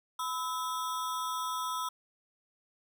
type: ring-modulated tone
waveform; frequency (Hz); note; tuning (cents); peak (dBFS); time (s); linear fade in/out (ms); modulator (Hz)
square; 1153; D6; -32; -30; 0.19-1.89; 5; 149
effects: none